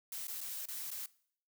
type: noise with dropouts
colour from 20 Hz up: blue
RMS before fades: -42 dBFS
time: 0.12-1.06 s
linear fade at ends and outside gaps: 2 ms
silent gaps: 0.271-0.281 / 0.407-0.412 / 0.656-0.685 / 0.905-0.914 s
effects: noise-tail reverb RT60 0.6 s tail -21 dB re dry